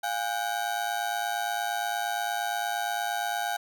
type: ring-modulated tone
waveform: 30% pulse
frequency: 760 Hz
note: F#5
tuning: 46 cents sharp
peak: -22 dBFS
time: 0.03-3.57 s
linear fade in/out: 10 ms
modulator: 54.3 Hz
effects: none